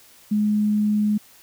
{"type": "tone", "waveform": "sine", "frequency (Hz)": 210.1, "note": "G#3", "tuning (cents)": 20, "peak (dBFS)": -17, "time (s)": [0.31, 1.18], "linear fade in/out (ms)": 10, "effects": ["white hiss -51 dBFS RMS until 1.42 s"]}